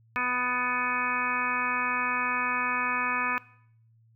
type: harmonic tone with a mistuned harmonic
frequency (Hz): 248.6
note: B3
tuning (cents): +12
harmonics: 1 / 2 / 3 / 4 / 5 / 6 / 7 / 9 / 10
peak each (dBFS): -39 / -43 / -43 / -33 / -32 / -35 / -32 / -34 / -33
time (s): 0.16-3.38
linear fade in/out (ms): 0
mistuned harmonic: 10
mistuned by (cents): +16
effects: noise-tail reverb RT60 0.6 s tail -19 dB re dry + added 113 Hz sine -58 dBFS peak until 4.15 s